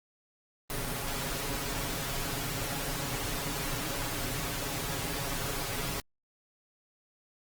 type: noise with comb filter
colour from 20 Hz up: pink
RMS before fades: -34 dBFS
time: 0.7-6 s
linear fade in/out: 0 ms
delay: 7.2 ms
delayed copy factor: +0.7
effects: Opus 24 kbps